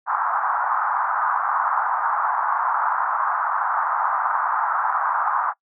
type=band-pass noise; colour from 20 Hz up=pink; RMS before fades=-22 dBFS; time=0.06-5.54 s; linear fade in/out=50 ms; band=830 to 1400 Hz; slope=48 dB/octave; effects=noise-tail reverb RT60 0.1 s tail -24 dB re dry